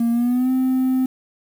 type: tone with pitch glide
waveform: triangle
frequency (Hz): 233.3 to 258.9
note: A#3 to C4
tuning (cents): +2 to -18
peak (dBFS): -13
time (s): 0-1.06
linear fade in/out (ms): 5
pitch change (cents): +180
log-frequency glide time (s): 0.11-0.51
effects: tanh soft clip ceiling -10 dBFS + 7-bit